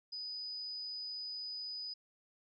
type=tone; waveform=sine; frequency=4978 Hz; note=D#8; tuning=in tune; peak=-40 dBFS; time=0.12-1.94 s; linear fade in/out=10 ms; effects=none